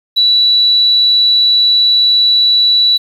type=tone; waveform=triangle; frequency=3941 Hz; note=B7; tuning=4 cents flat; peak=-3 dBFS; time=0.16-2.98 s; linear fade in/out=20 ms; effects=tanh soft clip ceiling -5 dBFS + 7-bit